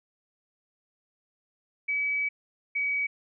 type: tone pair in turn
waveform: sine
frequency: 2284 / 2270 Hz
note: D7 / C#7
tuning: -49 / +41 cents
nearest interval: unison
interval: 10 cents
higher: first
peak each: -25 dBFS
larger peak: neither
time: 1.88-2.29 / 2.75-3.07 s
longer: first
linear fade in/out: 10 ms
effects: none